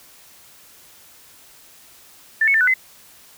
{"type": "tone with pitch steps", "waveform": "sine", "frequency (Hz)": [1774, 2205, 1783, 1489, 2045], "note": ["A6", "C#7", "A6", "F#6", "C7"], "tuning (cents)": [14, -10, 22, 11, -40], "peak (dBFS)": -13, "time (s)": [2.41, 2.74], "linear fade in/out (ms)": 5, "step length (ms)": 66, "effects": ["white hiss -48 dBFS RMS until 3.37 s"]}